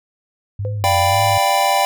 sine tone with vibrato, 97.6 Hz, G2, 7 cents flat, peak -20 dBFS, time 0.59-1.38 s, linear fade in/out 5 ms, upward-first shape sine, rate 1.9 Hz, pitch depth 140 cents each way
sine tone with exponential decay, 510 Hz, C5, 44 cents flat, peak -22 dBFS, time 0.65-0.88 s, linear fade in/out 0 ms, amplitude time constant 49 ms
square chord, G dominant seventh, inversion second, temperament equal, 587.3 / 698.5 / 784 / 987.8 Hz, D5 / F5 / G5 / B5, 0 / 0 / 0 / 0 cents, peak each -22 / -22 / -17 / -21 dBFS, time 0.84-1.85 s, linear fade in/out 0 ms
effects none

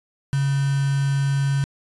sine tone with quantisation, 138.59 Hz, C#3, in tune, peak -18 dBFS, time 0.33-1.64 s, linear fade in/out 0 ms, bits 5, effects resampled to 24000 Hz

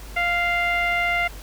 sawtooth tone with low-pass filter, 697 Hz, F5, 4 cents flat, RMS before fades -22 dBFS, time 0.16-1.28 s, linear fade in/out 10 ms, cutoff 2300 Hz, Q 8.4, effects added 50 Hz sine -37 dBFS peak until 1.42 s + pink hiss -43 dBFS RMS until 1.42 s

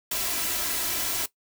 white noise with comb filter, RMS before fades -28 dBFS, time 0.11-1.26 s, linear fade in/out 5 ms, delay 3 ms, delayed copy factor +0.55, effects noise-tail reverb RT60 0.1 s tail -17 dB re dry

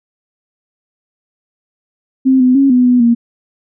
sine tone with pitch steps, 262.9 / 253.1 / 274.4 / 249.4 / 247.4 / 234.9 Hz, C4 / B3 / C#4 / B3 / B3 / A#3, +8 / +43 / -17 / +17 / +3 / +13 cents, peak -6 dBFS, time 2.25-3.15 s, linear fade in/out 20 ms, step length 150 ms, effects none

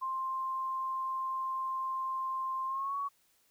sine tone with pitch glide, 1052 to 1121 Hz, C6 to C#6, +9 to +19 cents, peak -32 dBFS, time 0.01-3.09 s, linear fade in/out 20 ms, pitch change +110 cents, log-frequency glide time 2.66-2.96 s, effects white hiss -70 dBFS RMS until 3.5 s

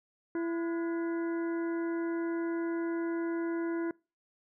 harmonic tone with a mistuned harmonic, 335 Hz, E4, 28 cents sharp, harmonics 1 / 2 / 3 / 4 / 5 / 6, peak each -30 / -46 / -46 / -46 / -50 / -54 dBFS, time 0.35-3.91 s, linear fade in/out 2 ms, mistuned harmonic 4, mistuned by +130 cents, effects noise-tail reverb RT60 0.3 s tail -25 dB re dry

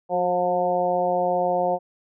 harmonic tone with a mistuned harmonic, 178.5 Hz, F3, 38 cents sharp, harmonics 1 / 2 / 3 / 4 / 5, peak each -33 / -30 / -23 / -23 / -29 dBFS, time 0.09-1.79 s, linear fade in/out 50 ms, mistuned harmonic 2, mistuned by +28 cents, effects none

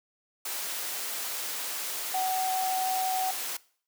sine tone in noise, 752 Hz, F#5, 28 cents sharp, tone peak -26 dBFS, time 2.14-3.31 s, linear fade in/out 5 ms, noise white, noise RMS -34 dBFS, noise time 0.45-3.57 s, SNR +5 dB, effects noise-tail reverb RT60 0.5 s tail -21 dB re dry + high-pass 400 Hz 12 dB/octave

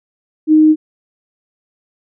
sine tone, 310.1 Hz, D#4, 6 cents flat, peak -5 dBFS, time 0.47-0.76 s, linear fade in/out 50 ms, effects none

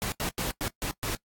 pink noise bursts at uneven times, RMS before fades -31 dBFS, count 6, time 0.02-0.12 / 0.2-0.29 / 0.38-0.51 / 0.61-0.68 / 0.82-0.91 / 1.03-1.15 s, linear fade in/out 0 ms, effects noise-tail reverb RT60 0.1 s tail -22 dB re dry + AAC 64 kbps

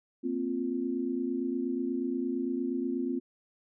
sine chord, Bb suspended second, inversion none, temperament equal, 233.1 / 261.6 / 349.2 Hz, Bb3 / C4 / F4, 0 / 0 / 0 cents, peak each -36 / -31 / -34 dBFS, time 0.23-3.2 s, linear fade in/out 20 ms, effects none

